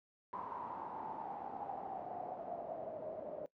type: noise with low-pass filter sweep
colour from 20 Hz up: pink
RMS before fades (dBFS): -44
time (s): 0.33-3.46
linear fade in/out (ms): 0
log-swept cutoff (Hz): 1000 to 590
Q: 9.8
effects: noise-tail reverb RT60 0.1 s tail -19 dB re dry + high-pass 200 Hz 12 dB/octave